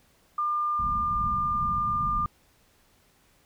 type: tone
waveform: sine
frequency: 1200 Hz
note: D6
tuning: 37 cents sharp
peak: -24 dBFS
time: 0.38-2.26 s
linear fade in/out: 5 ms
type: low-pass noise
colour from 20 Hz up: pink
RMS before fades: -35 dBFS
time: 0.79-2.26 s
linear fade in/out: 0 ms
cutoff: 240 Hz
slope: 96 dB/octave
effects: pink hiss -63 dBFS RMS until 3.45 s